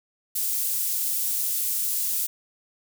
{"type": "high-pass noise", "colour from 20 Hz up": "pink", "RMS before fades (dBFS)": -26, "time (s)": [0.35, 2.27], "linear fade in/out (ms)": 10, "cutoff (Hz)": 11000, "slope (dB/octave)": 12, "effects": []}